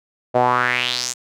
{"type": "tone with band-pass filter sweep", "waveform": "sawtooth", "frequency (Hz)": 123.8, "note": "B2", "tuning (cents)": 5, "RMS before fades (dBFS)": -19, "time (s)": [0.34, 1.14], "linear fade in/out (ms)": 20, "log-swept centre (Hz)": [600, 7500], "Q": 3.9, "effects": []}